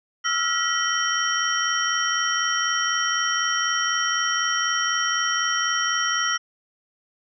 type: tone cluster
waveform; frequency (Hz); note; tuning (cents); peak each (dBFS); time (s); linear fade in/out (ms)
sine; 1315 / 1399 / 1932 / 3077 / 5620; E6 / F6 / B6 / G7 / F8; -5 / +3 / -39 / -33 / +10; -27; 0.24-6.38; 20
effects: none